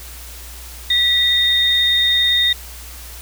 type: tone pair together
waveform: sine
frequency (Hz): 1952 / 3685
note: B6 / A#7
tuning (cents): -21 / -21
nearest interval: major seventh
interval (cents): 1100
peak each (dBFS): -20 / -13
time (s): 0.9-2.53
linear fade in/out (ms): 5
effects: added 60 Hz sine -35 dBFS peak until 3.21 s + white hiss -37 dBFS RMS until 3.21 s